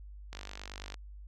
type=click train; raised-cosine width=0.2 ms; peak=-25 dBFS; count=31; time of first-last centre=0.33-0.942 s; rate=49 Hz; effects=added 50 Hz sine -45 dBFS peak until 1.27 s